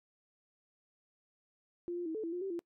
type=tone with pitch steps; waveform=sine; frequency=348.2 / 350.6 / 321.2 / 436.5 / 332.8 / 354.8 / 387.5 / 341.8 Hz; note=F4 / F4 / E4 / A4 / E4 / F4 / G4 / F4; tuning=-5 / +7 / -45 / -14 / +17 / +27 / -20 / -37 cents; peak=-35 dBFS; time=1.88-2.592 s; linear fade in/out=0 ms; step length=89 ms; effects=noise-tail reverb RT60 0.1 s tail -25 dB re dry